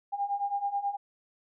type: beating tone pair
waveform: sine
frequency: 799 / 808.3 Hz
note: G5 / G#5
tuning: +33 / -47 cents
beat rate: 9.3 Hz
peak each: -33 / -30 dBFS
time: 0.12-0.97 s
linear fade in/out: 20 ms
effects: none